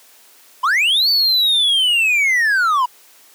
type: linear two-way sweep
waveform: triangle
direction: up then down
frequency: 952 to 4563 to 952 Hz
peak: -11 dBFS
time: 0.63-2.86 s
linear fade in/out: 10 ms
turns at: 1.09 s
effects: white hiss -48 dBFS RMS until 3.34 s + high-pass 300 Hz 12 dB/octave